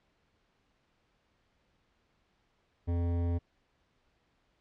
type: tone with hard clipping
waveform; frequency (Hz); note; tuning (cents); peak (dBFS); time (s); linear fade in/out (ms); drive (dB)
sine; 86; F2; -26; -30; 2.87-3.39; 20; 14
effects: pink hiss -73 dBFS RMS until 4.6 s + low-pass 4000 Hz 12 dB/octave